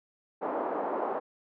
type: band-pass noise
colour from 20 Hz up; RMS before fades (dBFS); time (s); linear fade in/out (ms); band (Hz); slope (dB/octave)
white; -32; 0.41-1.2; 20; 290 to 940; 24
effects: none